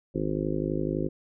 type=harmonic tone; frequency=51.91 Hz; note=G#1; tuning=in tune; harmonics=1 / 2 / 3 / 4 / 5 / 6 / 7 / 8 / 9 / 10; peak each=-38 / -44 / -32 / -43 / -33 / -33 / -32 / -37 / -41 / -37 dBFS; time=0.14-1.09 s; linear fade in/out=20 ms; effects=none

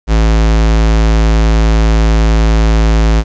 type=tone; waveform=square; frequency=54.7 Hz; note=A1; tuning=9 cents flat; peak=-7 dBFS; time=0.07-3.24 s; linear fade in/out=50 ms; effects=resampled to 16000 Hz + 7-bit

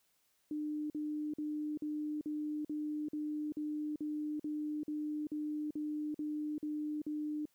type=tone bursts; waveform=sine; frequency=301.2 Hz; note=D4; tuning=44 cents sharp; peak=-35 dBFS; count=16; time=0.51-7.455 s; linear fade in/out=2 ms; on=390 ms; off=47 ms; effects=white hiss -75 dBFS RMS until 7.54 s

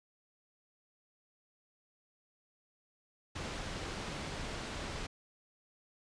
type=low-pass noise; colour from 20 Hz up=pink; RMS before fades=-41 dBFS; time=3.35-5.07 s; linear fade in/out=10 ms; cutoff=5700 Hz; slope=12 dB/octave; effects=resampled to 22050 Hz

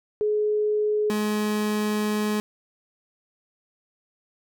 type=tone pair in turn; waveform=sine / 30% pulse; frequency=422.5 / 211.2 Hz; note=G#4 / G#3; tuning=+30 / +29 cents; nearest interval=octave; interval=1201 cents; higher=first; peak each=-20 dBFS; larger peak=neither; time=0.21-1.1 / 1.1-2.4 s; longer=second; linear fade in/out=0 ms; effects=none

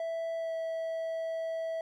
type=tone with pitch glide; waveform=triangle; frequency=659.3 to 652.9 Hz; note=E5 to E5; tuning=0 to -17 cents; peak=-30 dBFS; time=0-1.81 s; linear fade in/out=2 ms; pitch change=-17 cents; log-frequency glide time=0.37-0.53 s; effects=none

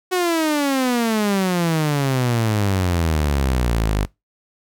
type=exponential sweep; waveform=sawtooth; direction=down; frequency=372.4 to 48.81 Hz; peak=-13 dBFS; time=0.11-4.06 s; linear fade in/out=20 ms; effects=noise-tail reverb RT60 0.2 s tail -22 dB re dry

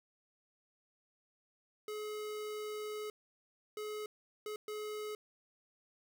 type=tone bursts at uneven times; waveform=square; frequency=424.5 Hz; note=G#4; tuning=38 cents sharp; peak=-40 dBFS; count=4; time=1.88-3.1 / 3.77-4.06 / 4.46-4.56 / 4.68-5.15 s; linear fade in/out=2 ms; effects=none

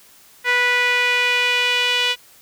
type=tone with band-pass filter sweep; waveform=sawtooth; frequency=491.3 Hz; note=B4; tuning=9 cents flat; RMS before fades=-18 dBFS; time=0.44-2.16 s; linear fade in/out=50 ms; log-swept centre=2000 to 3000 Hz; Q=3.1; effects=white hiss -49 dBFS RMS until 2.41 s

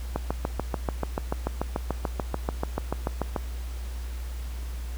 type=click train; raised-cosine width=1 ms; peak=-12 dBFS; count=23; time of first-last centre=0.16-3.362 s; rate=6.87 Hz; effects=added 60 Hz sine -31 dBFS peak until 4.97 s + pink hiss -47 dBFS RMS until 4.97 s

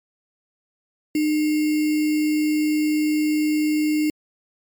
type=tone with sample-and-hold; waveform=sine; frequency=304.3 Hz; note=D#4; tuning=38 cents flat; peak=-17 dBFS; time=1.15-4.1 s; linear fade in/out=2 ms; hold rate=2450 Hz; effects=MP3 96 kbps

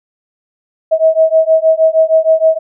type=beating tone pair; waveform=sine; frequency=638 / 644.4 Hz; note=D#5 / E5; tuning=+43 / -39 cents; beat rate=6.4 Hz; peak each=-10 dBFS; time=0.91-2.59 s; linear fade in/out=20 ms; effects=none

